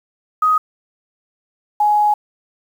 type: tone pair in turn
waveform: sine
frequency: 1254 / 836.9 Hz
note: D#6 / G#5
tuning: +13 / +13 cents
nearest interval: perfect fifth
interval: 700 cents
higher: first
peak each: -11 dBFS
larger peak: neither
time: 0.42-0.58 / 1.8-2.14 s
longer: second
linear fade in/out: 5 ms
effects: 7-bit